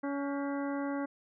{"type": "harmonic tone with a mistuned harmonic", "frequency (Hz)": 281.1, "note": "C#4", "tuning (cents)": 24, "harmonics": [1, 2, 3, 4, 5, 6, 7], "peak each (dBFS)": [-33, -39, -43, -45, -47, -49, -50], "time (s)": [0.03, 1.06], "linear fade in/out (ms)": 10, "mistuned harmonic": 6, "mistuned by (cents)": -92, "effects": []}